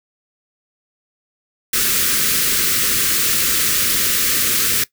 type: band-stop noise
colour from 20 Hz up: white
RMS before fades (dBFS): -17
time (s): 1.73-4.84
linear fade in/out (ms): 5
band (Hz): 510 to 1200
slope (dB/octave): 48
effects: noise-tail reverb RT60 0.1 s tail -19 dB re dry